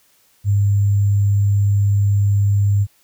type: tone with sample-and-hold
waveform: sine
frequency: 100.9 Hz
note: G#2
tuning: 49 cents flat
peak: -12 dBFS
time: 0.44-2.87 s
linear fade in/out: 50 ms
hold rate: 7350 Hz
effects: white hiss -57 dBFS RMS until 3.03 s